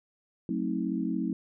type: chord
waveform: sine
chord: F# diminished seventh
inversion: none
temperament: just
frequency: 185 / 222 / 266.4 / 319.7 Hz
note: F#3 / A3 / C4 / Eb4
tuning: 0 / +16 / +31 / +47 cents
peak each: -33 dBFS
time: 0.49-1.33 s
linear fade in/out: 2 ms
effects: none